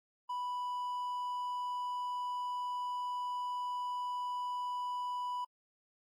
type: tone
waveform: triangle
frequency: 987.8 Hz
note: B5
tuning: in tune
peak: -33 dBFS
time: 0.29-5.45 s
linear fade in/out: 10 ms
effects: AAC 64 kbps